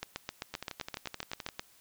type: two click trains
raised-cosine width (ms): 0.2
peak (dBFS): -18 / -21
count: 13 / 12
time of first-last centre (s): 0.03-1.595 / 0.54-1.488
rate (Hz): 7.67 / 11.6
effects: white hiss -62 dBFS RMS until 1.8 s